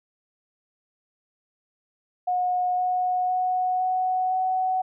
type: tone with pitch steps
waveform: sine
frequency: 725 / 730.5 / 736 / 741.5 / 747.1 Hz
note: F#5 / F#5 / F#5 / F#5 / F#5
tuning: -35 / -22 / -9 / +4 / +17 cents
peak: -21 dBFS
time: 2.27-4.82 s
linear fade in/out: 10 ms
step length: 510 ms
effects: none